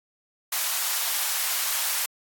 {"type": "high-pass noise", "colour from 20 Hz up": "white", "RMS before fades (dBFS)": -26, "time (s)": [0.52, 2.06], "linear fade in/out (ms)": 5, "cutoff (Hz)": 700, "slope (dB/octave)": 24, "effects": ["AAC 64 kbps"]}